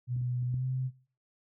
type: tone with pitch glide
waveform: sine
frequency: 123.8 to 129.58 Hz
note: B2 to C3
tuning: +5 to -16 cents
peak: -29 dBFS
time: 0.07-0.91 s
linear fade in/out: 50 ms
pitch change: +79 cents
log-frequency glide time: 0.47-0.66 s
type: clicks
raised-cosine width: 5 ms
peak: -32 / -35 / -36 / -27 dBFS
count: 4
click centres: 0.164 / 0.214 / 0.426 / 0.541 s
effects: noise-tail reverb RT60 0.4 s tail -18 dB re dry + high-pass 60 Hz 12 dB/octave